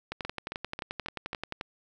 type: two click trains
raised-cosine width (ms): 0.3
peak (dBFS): -18 / -19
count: 18 / 5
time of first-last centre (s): 0.12-1.611 / 0.25-1.331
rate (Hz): 11.4 / 3.7
effects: none